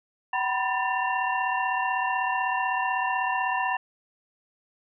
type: tone cluster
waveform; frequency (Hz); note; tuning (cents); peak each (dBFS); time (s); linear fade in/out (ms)
sine; 761 / 968 / 1004 / 1783 / 2756; F#5 / B5 / B5 / A6 / F7; +48 / -35 / +28 / +22 / -24; -29 / -29 / -31 / -30 / -34; 0.33-3.77; 5
effects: none